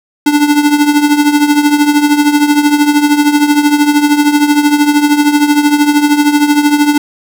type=tone with tremolo; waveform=square; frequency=293.7 Hz; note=D4; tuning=in tune; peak=-4 dBFS; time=0.26-6.98 s; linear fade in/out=5 ms; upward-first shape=triangle; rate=13 Hz; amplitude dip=75%; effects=none